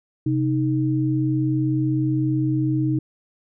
sine tone pair together, 130.81 / 311.3 Hz, C3 / D#4, 0 / +1 cents, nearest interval octave + minor third, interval 1501 cents, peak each -21 dBFS, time 0.26-2.99 s, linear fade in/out 5 ms, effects none

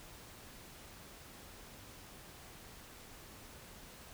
silence, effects pink hiss -54 dBFS RMS until 4.13 s

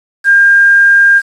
sine tone with quantisation, 1605 Hz, G6, 40 cents sharp, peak -3 dBFS, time 0.24-1.22 s, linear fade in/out 50 ms, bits 5, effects resampled to 24000 Hz

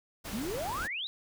pink noise, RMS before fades -40 dBFS, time 0.24-0.88 s, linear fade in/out 20 ms
sine exponential sweep, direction up, 196 to 3996 Hz, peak -33 dBFS, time 0.33-1.07 s, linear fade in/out 0 ms
effects none

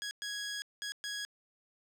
15% pulse tone bursts at uneven times, 1661.2 Hz, G#6, in tune, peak -30 dBFS, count 4, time 0.02-0.11 / 0.22-0.62 / 0.82-0.92 / 1.04-1.25 s, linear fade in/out 0 ms, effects low-pass 12000 Hz 12 dB/octave

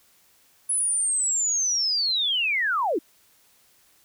sine linear sweep, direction down, 10320 to 267.2 Hz, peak -21 dBFS, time 0.69-2.99 s, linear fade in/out 10 ms, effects white hiss -60 dBFS RMS until 4.04 s

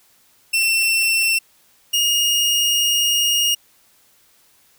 sawtooth tone pair in turn, 2695 / 2855 Hz, E7 / F7, +38 / +37 cents, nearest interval minor second, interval 99 cents, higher second, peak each -12 dBFS, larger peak neither, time 0.53-1.39 / 1.93-3.55 s, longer second, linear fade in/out 10 ms, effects white hiss -56 dBFS RMS until 4.78 s

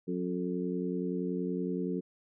harmonic tone with a mistuned harmonic, 90.6 Hz, F#2, 36 cents flat, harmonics 2 / 3 / 4 / 5, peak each -34 / -36 / -37 / -38 dBFS, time 0.07-2.01 s, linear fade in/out 20 ms, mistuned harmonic 5, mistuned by -41 cents, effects none

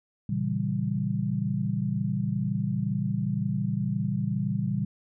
sine chord, A# diminished seventh, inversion none, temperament equal with one note detuned, 116.54 / 138.59 / 164.15 / 196 Hz, A#2 / C#3 / E3 / G3, 0 / 0 / -7 / 0 cents, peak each -31 / -31 / -32 / -29 dBFS, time 0.29-4.85 s, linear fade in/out 5 ms, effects none

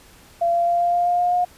sine tone with pitch steps, 684 / 688.4 / 692.7 / 697.2 / 701.6 / 706.1 / 710.6 / 715.1 Hz, F5 / F5 / F5 / F5 / F5 / F5 / F5 / F5, -36 / -25 / -14 / -3 / +8 / +19 / +30 / +41 cents, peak -16 dBFS, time 0.41-1.45 s, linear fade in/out 10 ms, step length 130 ms, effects pink hiss -49 dBFS RMS until 1.57 s + resampled to 32000 Hz

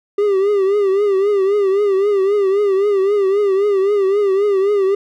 triangle tone with vibrato, 397.9 Hz, G4, 26 cents sharp, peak -10 dBFS, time 0.18-4.95 s, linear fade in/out 5 ms, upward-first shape triangle, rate 3.8 Hz, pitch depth 99 cents each way, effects none

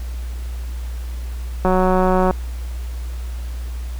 click train, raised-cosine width 1 ms, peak -4 dBFS, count 123, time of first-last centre 1.65-2.309 s, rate 185 Hz, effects added 60 Hz sine -24 dBFS peak until 3.99 s + pink hiss -43 dBFS RMS until 3.99 s

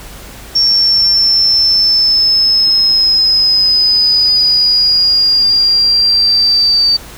sine exponential sweep, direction down, 5480 to 4610 Hz, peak -7 dBFS, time 0.55-6.97 s, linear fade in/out 10 ms, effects added 50 Hz sine -36 dBFS peak until 7.17 s + pink hiss -33 dBFS RMS until 7.17 s

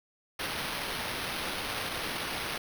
blue noise with sample-and-hold, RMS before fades -35 dBFS, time 0.39-2.58 s, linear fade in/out 5 ms, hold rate 7350 Hz, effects none

